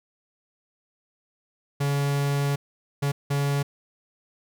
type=tone bursts at uneven times; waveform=45% pulse; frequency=141.5 Hz; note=C#3; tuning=36 cents sharp; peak=-22 dBFS; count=3; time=1.8-2.56 / 3.02-3.12 / 3.3-3.63 s; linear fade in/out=10 ms; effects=none